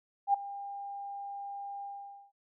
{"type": "tone with ADSR envelope", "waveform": "sine", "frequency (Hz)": 801, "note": "G5", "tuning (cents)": 37, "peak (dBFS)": -20, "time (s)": [0.27, 2.32], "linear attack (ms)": 69, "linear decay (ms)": 7, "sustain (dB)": -18, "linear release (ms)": 490, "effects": []}